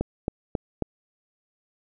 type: click train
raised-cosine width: 2 ms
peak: -11 dBFS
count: 4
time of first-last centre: 0.01-0.823 s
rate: 3.69 Hz
effects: none